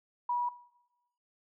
sine tone, 970 Hz, B5, 31 cents flat, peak -28 dBFS, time 0.29-0.49 s, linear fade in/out 5 ms, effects noise-tail reverb RT60 0.9 s tail -19 dB re dry

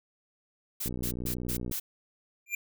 blue noise bursts, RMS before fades -34 dBFS, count 5, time 0.8-1.8 s, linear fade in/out 10 ms, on 88 ms, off 140 ms
click train, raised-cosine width 3 ms, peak -23 dBFS, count 53, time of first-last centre 0.86-1.712 s, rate 61 Hz
square tone with exponential growth, 2385 Hz, D7, 26 cents sharp, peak -26 dBFS, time 2.46-2.55 s, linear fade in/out 5 ms, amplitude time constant 18 ms
effects none

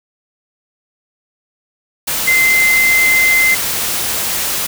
sine tone in noise, 2073 Hz, C7, 17 cents flat, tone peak -9 dBFS, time 2.27-3.55 s, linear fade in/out 10 ms, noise white, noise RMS -18 dBFS, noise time 2.07-4.67 s, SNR +6 dB, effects none

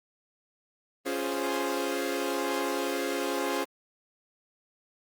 sawtooth chord, Db major seventh, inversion none, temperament equal, 277.2 / 349.2 / 415.3 / 523.3 Hz, Db4 / F4 / Ab4 / C5, 0 / 0 / 0 / 0 cents, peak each -30 dBFS, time 1.05-3.65 s, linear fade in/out 20 ms, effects Opus 24 kbps

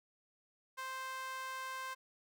sawtooth tone with high-pass filter, 523 Hz, C5, 1 cent flat, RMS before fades -43 dBFS, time 0.77-1.95 s, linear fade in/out 20 ms, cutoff 1200 Hz, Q 3.2, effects none

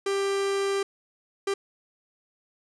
45% pulse tone bursts at uneven times, 394.6 Hz, G4, 11 cents sharp, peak -24 dBFS, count 2, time 0.06-0.83 / 1.47-1.54 s, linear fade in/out 5 ms, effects resampled to 22050 Hz + 9-bit

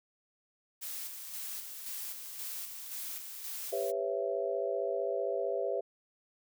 blue noise with tremolo, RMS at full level -40 dBFS, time 0.81-3.92 s, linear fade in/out 20 ms, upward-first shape square, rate 1.9 Hz, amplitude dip 40%
sine chord, C# half-diminished seventh, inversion second, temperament just, 399.1 / 498.9 / 554.4 / 665.2 Hz, G4 / B4 / C#5 / E5, +31 / +17 / 0 / +16 cents, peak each -36 dBFS, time 3.72-5.81 s, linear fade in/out 10 ms
effects none

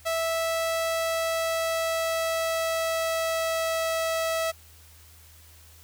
sawtooth tone with pitch glide, 656 to 651.8 Hz, E5 to E5, -9 to -20 cents, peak -21 dBFS, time 0.05-4.52 s, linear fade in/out 20 ms, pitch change -11 cents, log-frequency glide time 0.86-3.95 s, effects added 80 Hz sine -52 dBFS peak until 5.83 s + white hiss -54 dBFS RMS until 5.83 s

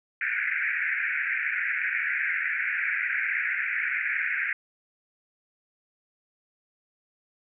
pink band-pass noise, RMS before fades -28 dBFS, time 0.21-4.53 s, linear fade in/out 2 ms, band 1500 to 2400 Hz, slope 96 dB/octave, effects none

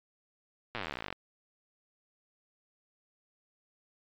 slowing click train, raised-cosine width 0.3 ms, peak -19 dBFS, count 28, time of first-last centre 0.75-1.127 s, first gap 8 ms, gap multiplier 1.04, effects low-pass 4000 Hz 12 dB/octave + MP3 96 kbps

